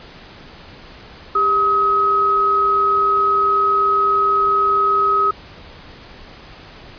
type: tone pair together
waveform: sine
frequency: 398 / 1270.5 Hz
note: G4 / D#6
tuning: +26 / +36 cents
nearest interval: octave + minor sixth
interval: 2010 cents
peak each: -23 / -13 dBFS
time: 1.35-5.31 s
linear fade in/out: 5 ms
effects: pink hiss -40 dBFS RMS until 6.98 s + resampled to 11025 Hz